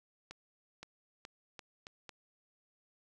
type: accelerating click train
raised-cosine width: 0.2 ms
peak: -29 dBFS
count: 6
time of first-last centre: 0.31-2.093 s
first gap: 520 ms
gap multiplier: 0.81
effects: none